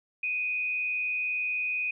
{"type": "tone with frequency modulation", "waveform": "sine", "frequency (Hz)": 2489, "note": "D#7", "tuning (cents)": 0, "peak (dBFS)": -27, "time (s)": [0.23, 1.91], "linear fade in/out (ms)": 5, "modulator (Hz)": 102, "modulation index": 0.49, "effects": []}